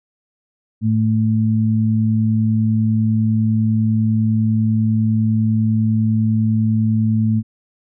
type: tone pair together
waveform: sine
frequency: 110 / 220 Hz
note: A2 / A3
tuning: 0 / 0 cents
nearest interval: octave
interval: 1200 cents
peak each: -16 dBFS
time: 0.81-7.43 s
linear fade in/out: 50 ms
effects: none

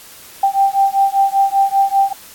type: beating tone pair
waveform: sine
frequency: 784 / 789.1 Hz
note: G5 / G5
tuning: 0 / +11 cents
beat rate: 5.1 Hz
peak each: -14 dBFS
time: 0.43-2.13 s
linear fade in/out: 5 ms
effects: white hiss -39 dBFS RMS until 2.34 s + AAC 64 kbps

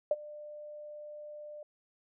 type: tone with ADSR envelope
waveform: sine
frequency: 597 Hz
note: D5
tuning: 28 cents sharp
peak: -22 dBFS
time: 0.11-1.63 s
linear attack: 3 ms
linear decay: 35 ms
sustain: -21 dB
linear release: 3 ms
effects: none

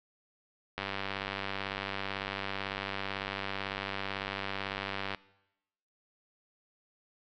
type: click train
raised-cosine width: 0.3 ms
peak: -18 dBFS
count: 429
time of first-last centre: 0.78-5.147 s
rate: 98 Hz
effects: noise-tail reverb RT60 0.9 s tail -21 dB re dry + low-pass 5000 Hz 12 dB/octave

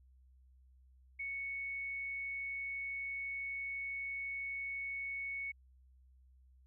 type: tone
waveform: sine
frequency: 2217 Hz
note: C#7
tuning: in tune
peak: -38 dBFS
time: 1.19-5.52 s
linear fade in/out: 10 ms
effects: added 64 Hz sine -61 dBFS peak until 6.66 s

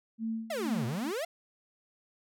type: tone with tremolo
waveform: sine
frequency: 224.2 Hz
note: A3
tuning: 33 cents sharp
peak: -30 dBFS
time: 0.18-1.12 s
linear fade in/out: 50 ms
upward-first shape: sine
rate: 2.2 Hz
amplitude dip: 85%
type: exponential two-way sweep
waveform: 45% pulse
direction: down then up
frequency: 711 to 113.1 to 711 Hz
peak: -32 dBFS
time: 0.5-1.25 s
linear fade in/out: 5 ms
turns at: 0.86 s
effects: none

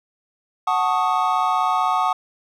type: chord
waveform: triangle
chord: D# half-diminished seventh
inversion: first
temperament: equal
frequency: 740 / 880 / 1108.7 / 1244.5 Hz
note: F#5 / A5 / C#6 / D#6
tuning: 0 / 0 / 0 / 0 cents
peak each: -20 / -22 / -21 / -21 dBFS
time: 0.67-2.13 s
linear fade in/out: 5 ms
effects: none

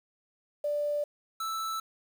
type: tone pair in turn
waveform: sine / square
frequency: 587.3 / 1318.4 Hz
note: D5 / E6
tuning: 0 / 0 cents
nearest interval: octave + major second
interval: 1400 cents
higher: second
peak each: -27 / -32 dBFS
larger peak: first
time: 0.64-1.04 / 1.4-1.8 s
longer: neither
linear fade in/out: 5 ms
effects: 9-bit

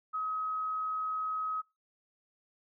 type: tone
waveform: sine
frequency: 1271 Hz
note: D#6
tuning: 36 cents sharp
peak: -31 dBFS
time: 0.13-1.62 s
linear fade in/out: 20 ms
effects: noise-tail reverb RT60 0.3 s tail -26 dB re dry

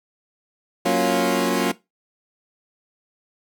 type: chord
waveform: 20% pulse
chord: Gb major seventh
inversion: none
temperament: equal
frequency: 185 / 233.1 / 277.2 / 349.2 Hz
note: Gb3 / Bb3 / Db4 / F4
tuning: 0 / 0 / 0 / 0 cents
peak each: -19 dBFS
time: 0.85-1.72 s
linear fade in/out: 10 ms
effects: noise-tail reverb RT60 0.2 s tail -18 dB re dry

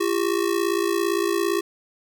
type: ring-modulated tone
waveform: square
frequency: 370.4 Hz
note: F#4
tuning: 2 cents sharp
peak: -18 dBFS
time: 0-1.61 s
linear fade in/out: 10 ms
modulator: 28.8 Hz
effects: none

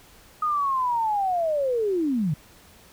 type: linear sweep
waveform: sine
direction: down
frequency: 1250 to 138.59 Hz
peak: -21 dBFS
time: 0.42-2.34 s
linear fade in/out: 5 ms
effects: pink hiss -52 dBFS RMS until 2.92 s

